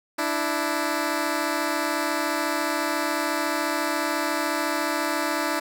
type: tone pair together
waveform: 10% pulse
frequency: 295 / 329.1 Hz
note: D4 / E4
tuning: +8 / -3 cents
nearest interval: major second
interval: 189 cents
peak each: -18 / -18 dBFS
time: 0.18-5.6 s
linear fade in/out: 10 ms
effects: none